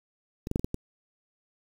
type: clicks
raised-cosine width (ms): 3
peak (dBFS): -21 / -16 / -11 / -18 / -14 / -17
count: 6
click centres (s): 0.471 / 0.514 / 0.559 / 0.595 / 0.645 / 0.744
effects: 7-bit